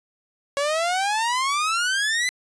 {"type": "exponential sweep", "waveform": "sawtooth", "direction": "up", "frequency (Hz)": [554.4, 2035], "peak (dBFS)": -17, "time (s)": [0.57, 2.29], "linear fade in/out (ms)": 0, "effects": ["resampled to 22050 Hz"]}